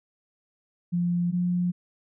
sine tone pair in turn, 174.61 / 177.46 Hz, F3 / F3, 0 / +28 cents, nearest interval unison, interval 28 cents, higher second, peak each -22 dBFS, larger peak neither, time 0.92-1.32 / 1.32-1.72 s, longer neither, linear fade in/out 20 ms, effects none

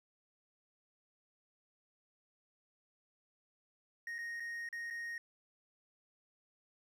triangle tone with dropouts, 1864.7 Hz, A#6, in tune, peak -38 dBFS, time 4.07-5.18 s, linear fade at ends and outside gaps 2 ms, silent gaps 4.183-4.187 / 4.399-4.403 / 4.689-4.727 / 4.902-4.907 s, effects none

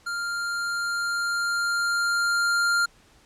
square tone with level ramp, 1396.9 Hz, F6, in tune, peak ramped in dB -28 to -20 dBFS, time 0.06-2.86 s, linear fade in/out 10 ms, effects pink hiss -57 dBFS RMS until 3.25 s + low-pass 9000 Hz 12 dB/octave

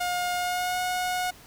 sawtooth tone with pitch glide, 714 to 727.7 Hz, F5 to F#5, +38 to -29 cents, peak -22 dBFS, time 0-1.31 s, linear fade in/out 10 ms, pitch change +33 cents, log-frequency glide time 0.35-0.79 s, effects pink hiss -50 dBFS RMS until 1.46 s

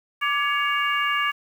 harmonic tone with a mistuned harmonic, 561 Hz, C#5, 21 cents sharp, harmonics 2 / 3 / 4 / 5, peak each -24 / -26 / -27 / -28 dBFS, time 0.21-1.32 s, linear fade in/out 20 ms, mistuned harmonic 2, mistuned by +75 cents, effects 8-bit

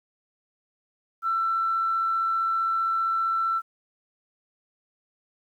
sine tone with amplitude modulation, 1340 Hz, E6, 28 cents sharp, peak -20 dBFS, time 1.22-3.62 s, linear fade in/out 50 ms, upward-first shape sine, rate 95.3 Hz, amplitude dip 30%, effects tanh soft clip ceiling -16 dBFS + 10-bit

